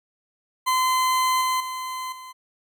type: tone with level steps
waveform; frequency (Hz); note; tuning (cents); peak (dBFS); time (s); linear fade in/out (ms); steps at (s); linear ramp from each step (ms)
40% pulse; 1028; C6; -31; -18 / -20 / -28 / -37; 0.66-2.33; 20; 1.41 / 1.6 / 2.12; 5
effects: none